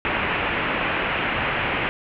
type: low-pass noise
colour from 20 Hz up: white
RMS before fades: -24 dBFS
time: 0.05-1.89 s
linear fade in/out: 0 ms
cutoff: 2800 Hz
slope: 48 dB/octave
effects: none